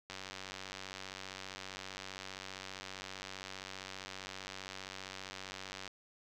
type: click train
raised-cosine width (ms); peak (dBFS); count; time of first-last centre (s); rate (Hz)
0.2; -26; 551; 0.1-5.877; 95.2
effects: none